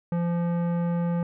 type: tone with tanh clipping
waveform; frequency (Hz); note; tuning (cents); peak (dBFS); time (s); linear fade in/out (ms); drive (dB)
sine; 171.9; F3; -27; -25; 0.12-1.23; 2; 15
effects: none